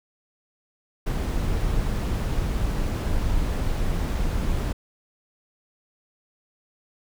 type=noise; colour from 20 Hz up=brown; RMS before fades=-24 dBFS; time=1.06-4.73 s; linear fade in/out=10 ms; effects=none